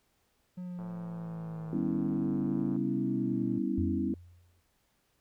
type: linear sweep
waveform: triangle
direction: down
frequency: 181.4 to 121.3 Hz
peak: -35 dBFS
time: 0.57-3.59 s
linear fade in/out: 10 ms
type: click train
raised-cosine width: 1 ms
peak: -36 dBFS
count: 218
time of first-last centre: 0.79-2.763 s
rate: 110 Hz
type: chord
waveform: sine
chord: C# half-diminished seventh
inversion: second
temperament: equal with one note detuned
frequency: 196 / 246.9 / 277.2 / 327 Hz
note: G3 / B3 / C#4 / E4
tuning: 0 / 0 / 0 / -14 cents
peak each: -34 dBFS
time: 1.73-4.14 s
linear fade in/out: 2 ms
type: tone with exponential decay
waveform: sine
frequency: 87.31 Hz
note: F2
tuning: in tune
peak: -28 dBFS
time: 3.78-4.61 s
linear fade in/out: 0 ms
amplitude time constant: 180 ms
effects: pink hiss -73 dBFS RMS until 5.2 s